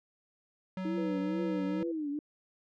square tone, 187.1 Hz, F#3, 20 cents sharp, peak -35 dBFS, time 0.77-1.83 s, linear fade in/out 2 ms
sine tone with vibrato, 311.1 Hz, D#4, in tune, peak -32 dBFS, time 0.85-2.19 s, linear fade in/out 2 ms, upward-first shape triangle, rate 2.2 Hz, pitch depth 170 cents each way
sine tone with tremolo, 493.9 Hz, B4, in tune, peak -37 dBFS, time 0.97-1.92 s, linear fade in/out 10 ms, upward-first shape square, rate 2.4 Hz, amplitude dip 40%
effects low-pass 3000 Hz 12 dB/octave

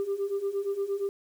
sine beating tone pair, 392 / 400.6 Hz, G4 / G4, 0 / +38 cents, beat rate 8.6 Hz, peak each -31 / -28 dBFS, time 0-1.09 s, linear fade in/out 0 ms, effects tanh soft clip ceiling -23 dBFS + 9-bit

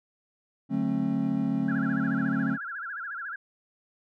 triangle chord, D dominant seventh, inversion none, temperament equal with one note detuned, 146.83 / 185 / 220 / 268.2 Hz, D3 / F#3 / A3 / C4, 0 / 0 / 0 / +43 cents, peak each -32 / -30 / -27 / -26 dBFS, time 0.69-2.58 s, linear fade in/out 50 ms
sine tone with vibrato, 1503 Hz, F#6, 27 cents sharp, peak -33 dBFS, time 1.68-3.36 s, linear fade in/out 5 ms, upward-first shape sine, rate 14 Hz, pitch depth 200 cents each way
effects none

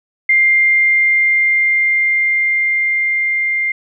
sine tone with level ramp, 2100 Hz, C7, 6 cents sharp, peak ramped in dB -8 to -14 dBFS, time 0.29-3.72 s, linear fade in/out 5 ms, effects none

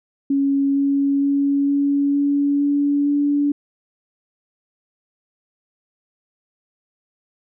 sine tone with pitch steps, 277.2 / 279 / 280.7 / 282.5 / 284.3 / 286.1 / 288 Hz, C#4 / C#4 / C#4 / C#4 / C#4 / D4 / D4, 0 / +11 / +22 / +33 / +44 / -45 / -34 cents, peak -15 dBFS, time 0.3-3.52 s, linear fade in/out 5 ms, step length 460 ms, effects none

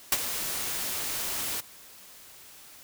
white noise with ADSR envelope, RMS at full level -21 dBFS, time 0.12-1.61 s, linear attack 3 ms, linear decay 38 ms, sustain -11 dB, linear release 12 ms, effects white hiss -50 dBFS RMS until 2.83 s

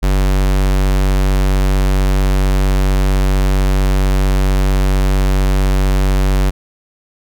square tone, 47.8 Hz, G1, 43 cents flat, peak -11 dBFS, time 0.02-6.51 s, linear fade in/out 20 ms, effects none

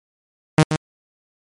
sawtooth tone with echo, 155.56 Hz, D#3, in tune, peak -5 dBFS, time 0.58-0.63 s, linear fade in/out 2 ms, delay 130 ms, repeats 1, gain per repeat -8 dB, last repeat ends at 0.76 s, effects MP3 48 kbps

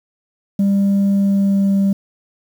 sine tone with pitch glide, 198.4 to 196.57 Hz, G3 to G3, +21 to +5 cents, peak -9 dBFS, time 0.59-1.93 s, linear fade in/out 5 ms, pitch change -16 cents, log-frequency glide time 1.14-1.76 s, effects tanh soft clip ceiling -11 dBFS + 7-bit

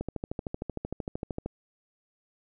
click train, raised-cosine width 2 ms, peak -19 dBFS, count 20, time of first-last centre 0.01-1.46 s, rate 13.1 Hz, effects none

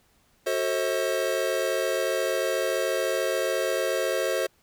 square chord, F# diminished seventh, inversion none, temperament just, 370 / 444 / 532.8 / 639.4 Hz, F#4 / A4 / C5 / Eb5, 0 / +16 / +31 / +47 cents, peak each -32 / -32 / -28 / -31 dBFS, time 0.46-4.47 s, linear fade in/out 10 ms, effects pink hiss -64 dBFS RMS until 4.62 s

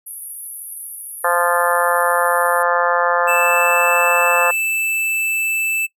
pink band-pass noise, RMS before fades -32 dBFS, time 0.06-2.63 s, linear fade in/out 10 ms, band 10000 to 12000 Hz, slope 96 dB/octave
harmonic tone, 174.1 Hz, F3, 5 cents flat, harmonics 3 / 4 / 5 / 6 / 7 / 8 / 9 / 10, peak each -20 / -23 / -22 / -22 / -22 / -24 / -28 / -22 dBFS, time 1.24-4.51 s, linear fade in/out 5 ms
square tone, 2641 Hz, E7, 3 cents sharp, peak -18 dBFS, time 3.27-5.87 s, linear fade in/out 20 ms
effects noise-tail reverb RT60 0.1 s tail -20 dB re dry

